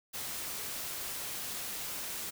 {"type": "noise", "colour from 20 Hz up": "white", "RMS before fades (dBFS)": -39, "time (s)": [0.13, 2.31], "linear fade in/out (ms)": 20, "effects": []}